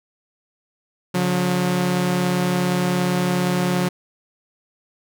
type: tone pair together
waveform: sawtooth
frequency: 142.67 / 180 Hz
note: D3 / F#3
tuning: -50 / -47 cents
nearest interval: major third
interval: 403 cents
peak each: -21 / -15 dBFS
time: 1.14-3.89 s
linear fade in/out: 10 ms
effects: none